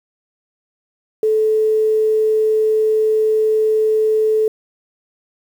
sine tone with quantisation, 434.8 Hz, A4, 21 cents flat, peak -12 dBFS, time 1.23-4.48 s, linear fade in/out 2 ms, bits 7, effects none

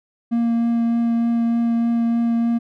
triangle tone with vibrato, 232.9 Hz, A#3, 1 cent flat, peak -14 dBFS, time 0.31-2.59 s, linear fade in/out 20 ms, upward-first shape triangle, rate 3.3 Hz, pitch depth 10 cents each way, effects none

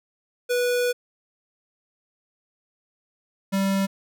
square tone pair in turn, 490 / 194.87 Hz, B4 / G3, -14 / -10 cents, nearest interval octave + major third, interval 1596 cents, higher first, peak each -21 dBFS, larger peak neither, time 0.49-0.93 / 3.52-3.87 s, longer first, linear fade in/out 20 ms, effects none

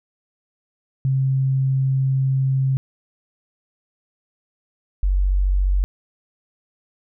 sine tone pair in turn, 133.5 / 47.2 Hz, C3 / F#1, +35 / +35 cents, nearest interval octave + tritone, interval 1800 cents, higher first, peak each -16 / -15 dBFS, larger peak second, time 1.05-2.77 / 5.03-5.84 s, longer first, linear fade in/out 0 ms, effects none

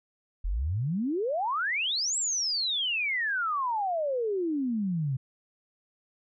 sine exponential two-way sweep, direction up then down, 38.89 to 7840 to 126.3 Hz, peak -26 dBFS, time 0.44-5.17 s, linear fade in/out 10 ms, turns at 2.17 s, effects none

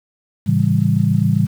sine chord, A dominant seventh, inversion none, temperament just, 110 / 137.5 / 165 / 198 Hz, A2 / C#3 / E3 / G3, 0 / -14 / +2 / +18 cents, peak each -18 dBFS, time 0.46-1.47 s, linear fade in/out 20 ms, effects 7-bit

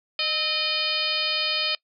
harmonic tone with a mistuned harmonic, 613 Hz, D#5, 26 cents flat, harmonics 1 / 2 / 3 / 4 / 5 / 6 / 7 / 8, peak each -36 / -36 / -38 / -28 / -28 / -32 / -29 / -30 dBFS, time 0.19-1.75 s, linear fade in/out 2 ms, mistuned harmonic 2, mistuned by +83 cents, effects noise-tail reverb RT60 0.1 s tail -23 dB re dry

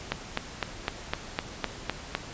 click train, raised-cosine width 0.3 ms, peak -10 dBFS, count 9, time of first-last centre 0.12-2.15 s, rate 3.94 Hz, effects pink hiss -42 dBFS RMS until 2.33 s + resampled to 16000 Hz

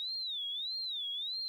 sine tone with vibrato, 3729 Hz, A#7, in tune, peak -35 dBFS, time 0-1.48 s, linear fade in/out 0 ms, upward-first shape sine, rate 1.6 Hz, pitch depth 210 cents each way, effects 11-bit

